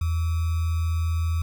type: tone with sample-and-hold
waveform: sine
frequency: 82.41 Hz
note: E2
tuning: in tune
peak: -21 dBFS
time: 0.01-1.42 s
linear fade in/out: 5 ms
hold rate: 1225 Hz
effects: none

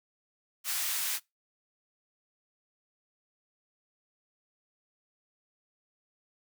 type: high-pass noise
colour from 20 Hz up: white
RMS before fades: -32 dBFS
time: 0.64-1.2 s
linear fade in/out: 50 ms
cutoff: 1200 Hz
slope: 12 dB/octave
effects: noise-tail reverb RT60 0.2 s tail -23 dB re dry

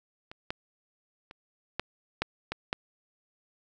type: clicks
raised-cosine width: 0.3 ms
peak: -27 / -16 / -29 / -13 / -11 / -16 / -12 dBFS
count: 7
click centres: 0.315 / 0.505 / 1.311 / 1.796 / 2.22 / 2.52 / 2.729 s
effects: none

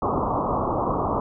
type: low-pass noise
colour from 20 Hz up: white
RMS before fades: -24 dBFS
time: 0.02-1.2 s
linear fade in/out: 2 ms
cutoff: 1200 Hz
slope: 96 dB/octave
effects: none

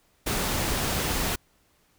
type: noise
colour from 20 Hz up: pink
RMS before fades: -27 dBFS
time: 0.26-1.36 s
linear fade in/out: 10 ms
effects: pink hiss -65 dBFS RMS until 1.98 s

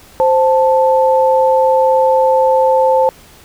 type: tone pair together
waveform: sine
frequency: 523 / 879.6 Hz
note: C5 / A5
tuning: -1 / -1 cents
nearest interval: major sixth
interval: 900 cents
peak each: -10 / -12 dBFS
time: 0.2-3.09 s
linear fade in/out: 0 ms
effects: pink hiss -42 dBFS RMS until 3.44 s

